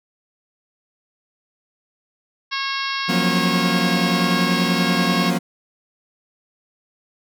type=harmonic tone; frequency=546 Hz; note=C#5; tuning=26 cents flat; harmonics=2 / 3 / 4 / 5 / 6 / 7 / 8 / 9 / 10; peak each=-27 / -29 / -30 / -31 / -32 / -32 / -33 / -34 / -34 dBFS; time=2.51-5.31 s; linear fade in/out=20 ms
type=chord; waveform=40% pulse; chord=Gb major seventh; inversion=third; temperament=equal with one note detuned; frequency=174.61 / 185 / 233.1 / 272.7 Hz; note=F3 / Gb3 / Bb3 / Db4; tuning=0 / 0 / 0 / -28 cents; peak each=-21 / -22 / -23 / -26 dBFS; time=3.08-5.39 s; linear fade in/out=20 ms
effects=none